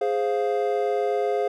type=chord; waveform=triangle; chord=F minor; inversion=first; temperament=equal; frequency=415.3 / 523.3 / 698.5 Hz; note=Ab4 / C5 / F5; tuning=0 / 0 / 0 cents; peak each=-22 / -25 / -25 dBFS; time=0.01-1.48 s; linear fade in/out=5 ms; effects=none